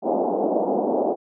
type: band-pass noise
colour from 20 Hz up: white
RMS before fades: -22 dBFS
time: 0.02-1.16 s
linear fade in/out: 50 ms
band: 210 to 780 Hz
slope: 48 dB/octave
effects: none